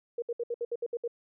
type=tone bursts; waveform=sine; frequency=472.8 Hz; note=A#4; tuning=24 cents sharp; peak=-29 dBFS; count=9; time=0.18-1.078 s; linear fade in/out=5 ms; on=42 ms; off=65 ms; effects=none